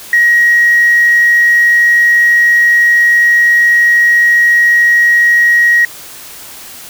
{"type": "tone", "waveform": "sine", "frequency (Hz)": 1894, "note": "A#6", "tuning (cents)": 27, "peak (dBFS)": -4, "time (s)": [0.13, 5.85], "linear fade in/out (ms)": 2, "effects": ["tanh soft clip ceiling 0 dBFS", "white hiss -31 dBFS RMS until 6.89 s"]}